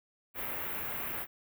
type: band-stop noise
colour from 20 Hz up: white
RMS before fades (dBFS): -37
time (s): 0.34-1.27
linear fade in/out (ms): 50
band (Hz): 2500 to 14000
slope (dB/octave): 24
effects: none